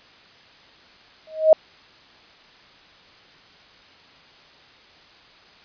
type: tone with exponential growth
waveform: sine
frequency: 630 Hz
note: D#5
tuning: 21 cents sharp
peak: -5 dBFS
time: 1.27-1.53 s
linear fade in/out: 2 ms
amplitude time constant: 55 ms
effects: white hiss -50 dBFS RMS until 5.64 s + resampled to 11025 Hz